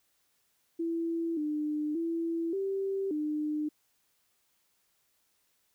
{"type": "tone with pitch steps", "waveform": "sine", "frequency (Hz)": [332.7, 300.9, 332.5, 389.4, 302.2], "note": ["E4", "D4", "E4", "G4", "D4"], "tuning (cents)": [16, 42, 15, -12, 50], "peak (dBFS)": -29, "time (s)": [0.79, 3.69], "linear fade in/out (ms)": 10, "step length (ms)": 580, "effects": ["white hiss -73 dBFS RMS until 5.74 s"]}